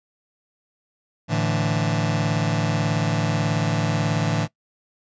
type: chord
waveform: sawtooth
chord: A suspended fourth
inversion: none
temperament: just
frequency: 110 / 146.67 / 165 Hz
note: A2 / D3 / E3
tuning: 0 / -2 / +2 cents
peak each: -20 dBFS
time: 1.28-4.48 s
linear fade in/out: 50 ms
effects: noise-tail reverb RT60 0.1 s tail -21 dB re dry + resampled to 16000 Hz

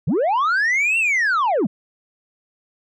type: linear two-way sweep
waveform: sine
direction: up then down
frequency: 111.9 to 2751 to 155.9 Hz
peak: -13 dBFS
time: 0.07-1.67 s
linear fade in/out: 10 ms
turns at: 0.98 s
effects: tanh soft clip ceiling -15 dBFS

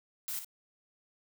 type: noise with echo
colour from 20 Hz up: blue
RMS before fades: -37 dBFS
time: 0.28-0.39 s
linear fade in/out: 0 ms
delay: 56 ms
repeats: 1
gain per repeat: -8 dB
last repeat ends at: 0.446 s
effects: none

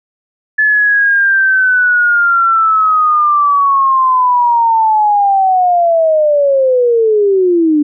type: linear sweep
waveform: sine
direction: down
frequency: 1730 to 290 Hz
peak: -7 dBFS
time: 0.58-7.83 s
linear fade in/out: 10 ms
effects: none

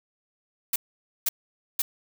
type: noise bursts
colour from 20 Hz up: blue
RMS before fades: -24 dBFS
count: 3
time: 0.73-1.82 s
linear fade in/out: 5 ms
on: 30 ms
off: 500 ms
effects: none

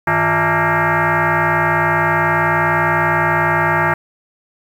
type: tone with frequency modulation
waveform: sine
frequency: 349.2 Hz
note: F4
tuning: in tune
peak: -12 dBFS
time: 0.07-3.94 s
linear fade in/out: 5 ms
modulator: 253 Hz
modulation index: 6.5
effects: 7-bit

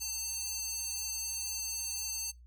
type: tone with high-pass filter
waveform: square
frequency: 899 Hz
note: A5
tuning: 37 cents sharp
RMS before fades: -37 dBFS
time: 0-2.32 s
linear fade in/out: 20 ms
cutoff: 6000 Hz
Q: 2
effects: noise-tail reverb RT60 0.2 s tail -23 dB re dry + added 60 Hz sine -52 dBFS peak until 2.46 s

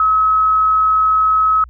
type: tone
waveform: sine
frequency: 1283 Hz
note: E6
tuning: 47 cents flat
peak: -10 dBFS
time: 0-1.64 s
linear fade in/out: 2 ms
effects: added 60 Hz sine -35 dBFS peak until 1.69 s

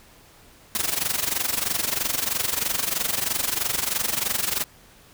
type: noise with amplitude modulation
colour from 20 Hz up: white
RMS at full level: -22 dBFS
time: 0.75-4.64 s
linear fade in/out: 0 ms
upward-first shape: sine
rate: 23.1 Hz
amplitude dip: 80%
effects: pink hiss -52 dBFS RMS until 5.13 s

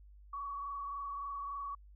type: tone with frequency modulation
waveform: sine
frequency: 1127 Hz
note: C#6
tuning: 28 cents sharp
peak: -38 dBFS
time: 0.33-1.75 s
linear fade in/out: 5 ms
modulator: 23.5 Hz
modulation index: 0.97
effects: added 50 Hz sine -54 dBFS peak until 1.95 s

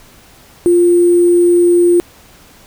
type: tone with sample-and-hold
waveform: sine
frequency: 349.5 Hz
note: F4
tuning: 1 cent sharp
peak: -6 dBFS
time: 0.66-2 s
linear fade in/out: 0 ms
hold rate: 8820 Hz
effects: pink hiss -43 dBFS RMS until 2.66 s

